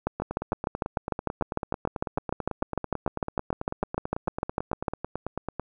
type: two click trains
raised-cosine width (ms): 1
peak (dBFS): -16 / -11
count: 50 / 33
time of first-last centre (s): 0.2-5.596 / 0.07-4.882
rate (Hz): 9.08 / 6.65
effects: none